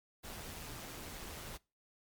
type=noise with amplitude modulation; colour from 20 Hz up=pink; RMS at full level=-45 dBFS; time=0.23-1.58 s; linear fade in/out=20 ms; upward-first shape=sine; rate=159 Hz; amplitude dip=35%; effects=noise-tail reverb RT60 0.3 s tail -24 dB re dry + MP3 96 kbps